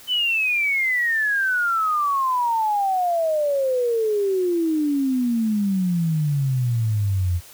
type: exponential sweep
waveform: sine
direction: down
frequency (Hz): 3051 to 85.1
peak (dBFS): -18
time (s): 0.07-7.41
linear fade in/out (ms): 50
effects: white hiss -45 dBFS RMS until 7.53 s